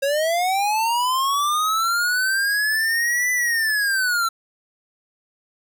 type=linear two-way sweep; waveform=square; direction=up then down; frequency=540 to 2000 to 1334 Hz; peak=-19 dBFS; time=0.02-4.29 s; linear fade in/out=10 ms; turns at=3.32 s; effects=none